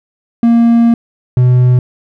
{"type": "tone pair in turn", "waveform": "triangle", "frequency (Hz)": [233.1, 125.1], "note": ["A#3", "B2"], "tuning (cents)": [0, 23], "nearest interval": "major seventh", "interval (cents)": 1077, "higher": "first", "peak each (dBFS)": -3, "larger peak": "neither", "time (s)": [[0.43, 0.94], [1.37, 1.79]], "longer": "first", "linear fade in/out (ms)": 2, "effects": []}